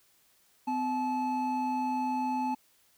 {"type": "tone pair together", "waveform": "triangle", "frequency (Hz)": [254.9, 864], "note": ["C4", "A5"], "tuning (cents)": [-45, -32], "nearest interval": "octave + major sixth", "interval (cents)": 2113, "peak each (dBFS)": [-30, -28], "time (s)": [0.67, 2.55], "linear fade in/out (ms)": 10, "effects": ["white hiss -66 dBFS RMS until 2.97 s"]}